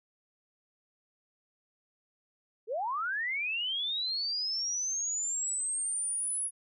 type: linear sweep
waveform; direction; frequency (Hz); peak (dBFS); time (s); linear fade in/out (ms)
sine; up; 400.7 to 10470; -30; 2.67-6.51; 50
effects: none